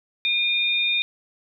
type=tone pair together; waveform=sine; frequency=2426 / 3658 Hz; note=D#7 / A#7; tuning=-44 / -33 cents; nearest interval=perfect fifth; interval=711 cents; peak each=-22 dBFS; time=0.25-1.02 s; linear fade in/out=0 ms; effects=none